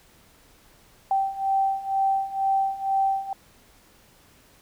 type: beating tone pair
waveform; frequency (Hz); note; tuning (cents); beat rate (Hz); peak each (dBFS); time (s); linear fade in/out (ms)
sine; 777 / 779.1; G5 / G5; -16 / -11; 2.1; -26 / -23; 1.11-3.33; 2
effects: pink hiss -56 dBFS RMS until 4.61 s